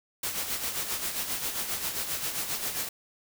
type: noise with tremolo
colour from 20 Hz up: white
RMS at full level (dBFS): -30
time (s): 0.23-2.89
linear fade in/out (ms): 5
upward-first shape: sine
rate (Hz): 7.5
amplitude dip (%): 55
effects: none